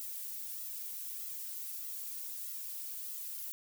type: noise with flanger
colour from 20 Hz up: violet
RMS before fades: -42 dBFS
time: 0-3.52 s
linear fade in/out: 0 ms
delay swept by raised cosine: 1.5 to 2.8 ms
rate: 1.6 Hz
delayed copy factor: +0.9
effects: none